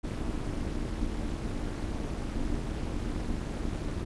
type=noise with amplitude modulation; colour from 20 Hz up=brown; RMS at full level=-29 dBFS; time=0.03-4.05 s; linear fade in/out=20 ms; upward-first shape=sine; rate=265 Hz; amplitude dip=85%; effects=resampled to 24000 Hz